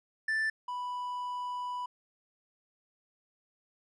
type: tone pair in turn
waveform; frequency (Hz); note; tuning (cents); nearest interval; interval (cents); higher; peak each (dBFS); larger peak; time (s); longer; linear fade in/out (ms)
triangle; 1765 / 987.9; A6 / B5; +5 / 0; minor seventh; 1005; first; -26 / -32; first; 0.28-0.5 / 0.68-1.86; second; 5
effects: resampled to 24000 Hz